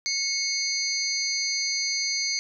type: tone cluster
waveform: sine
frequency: 2194 / 4285 / 4744 / 6250 Hz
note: C#7 / C8 / D8 / G8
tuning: -18 / +40 / +17 / -6 cents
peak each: -30 dBFS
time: 0.06-2.39 s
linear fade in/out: 0 ms
effects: none